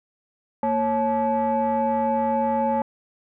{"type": "tone cluster", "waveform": "sine", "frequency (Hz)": [230.3, 549, 864], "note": ["A#3", "C#5", "A5"], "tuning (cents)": [-21, -17, -32], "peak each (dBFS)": [-24, -23, -21], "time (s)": [0.63, 2.82], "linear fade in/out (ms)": 2, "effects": ["tanh soft clip ceiling -15 dBFS"]}